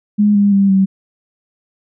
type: tone with pitch steps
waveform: sine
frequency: 207.7 / 202.5 / 197.41 / 192.45 Hz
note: G#3 / G#3 / G3 / G3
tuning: 0 / -43 / +12 / -32 cents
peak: -8 dBFS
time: 0.18-0.86 s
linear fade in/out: 20 ms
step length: 170 ms
effects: none